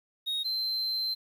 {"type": "tone pair in turn", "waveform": "triangle", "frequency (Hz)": [3749, 4107], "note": ["A#7", "C8"], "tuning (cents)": [9, -33], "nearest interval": "major second", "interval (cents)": 158, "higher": "second", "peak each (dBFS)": -27, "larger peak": "neither", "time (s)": [[0.26, 0.44], [0.44, 1.15]], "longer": "second", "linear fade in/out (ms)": 20, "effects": ["10-bit"]}